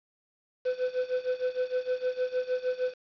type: tone with tremolo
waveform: triangle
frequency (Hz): 505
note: B4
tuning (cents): +39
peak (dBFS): -22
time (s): 0.65-2.94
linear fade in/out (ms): 10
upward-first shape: sine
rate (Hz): 6.5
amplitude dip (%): 90
effects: resampled to 11025 Hz + 8-bit